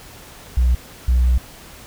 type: tone pair in turn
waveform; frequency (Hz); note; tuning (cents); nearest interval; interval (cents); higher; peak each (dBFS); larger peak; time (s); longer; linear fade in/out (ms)
sine; 61.6 / 62.03; B1 / B1; -4 / +8; unison; 12; second; -10; neither; 0.57-0.75 / 1.08-1.38; second; 5
effects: tanh soft clip ceiling -10 dBFS + pink hiss -41 dBFS RMS until 1.86 s